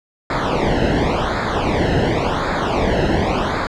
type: noise with flanger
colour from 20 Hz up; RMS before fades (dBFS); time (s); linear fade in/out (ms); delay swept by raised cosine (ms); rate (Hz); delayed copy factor
brown; -18; 0.3-3.67; 2; 0.34 to 0.87; 0.91; -0.9
effects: low-pass 4000 Hz 12 dB/octave